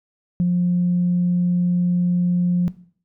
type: tone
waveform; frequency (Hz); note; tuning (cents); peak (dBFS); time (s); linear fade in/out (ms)
sine; 177; F3; +23; -14; 0.4-2.68; 0
effects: noise-tail reverb RT60 0.5 s tail -17 dB re dry + tanh soft clip ceiling -11 dBFS